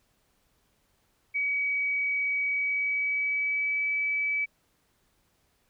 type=tone with pitch glide; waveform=sine; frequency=2269 to 2295 Hz; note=C#7 to D7; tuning=+40 to -40 cents; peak=-25 dBFS; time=1.34-4.46 s; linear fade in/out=20 ms; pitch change=+20 cents; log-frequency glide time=2.48-3.88 s; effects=pink hiss -70 dBFS RMS until 5.69 s